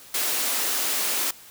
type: high-pass noise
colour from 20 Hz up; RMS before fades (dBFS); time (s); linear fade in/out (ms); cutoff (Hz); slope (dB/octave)
white; -25; 0.14-1.31; 5; 240; 24
effects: white hiss -47 dBFS RMS until 1.5 s